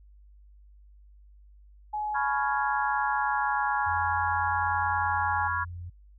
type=tone with pitch glide; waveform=sine; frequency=845 to 838.2 Hz; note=G#5 to G#5; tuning=+30 to +16 cents; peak=-28 dBFS; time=1.93-5.48 s; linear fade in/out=10 ms; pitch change=-14 cents; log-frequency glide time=3.19-3.65 s
type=chord; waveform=sine; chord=C# dominant seventh; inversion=third; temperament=equal; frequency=987.8 / 1108.7 / 1396.9 / 1661.2 Hz; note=B5 / C#6 / E#6 / G#6; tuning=0 / 0 / 0 / 0 cents; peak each=-32 dBFS; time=2.14-5.65 s; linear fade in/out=20 ms
type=tone; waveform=sine; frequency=87.31 Hz; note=F2; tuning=in tune; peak=-36 dBFS; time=3.86-5.9 s; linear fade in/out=10 ms
effects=added 50 Hz sine -51 dBFS peak until 6.18 s